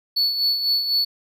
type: tone with tremolo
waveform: triangle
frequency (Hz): 4435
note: C#8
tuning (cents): 0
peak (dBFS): -15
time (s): 0.16-1.05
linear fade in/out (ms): 10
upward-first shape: sine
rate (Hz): 4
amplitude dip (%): 55
effects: none